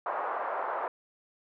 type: band-pass noise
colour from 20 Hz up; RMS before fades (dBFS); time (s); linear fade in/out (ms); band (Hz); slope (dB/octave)
pink; -33; 0.06-0.88; 2; 580 to 1300; 24
effects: none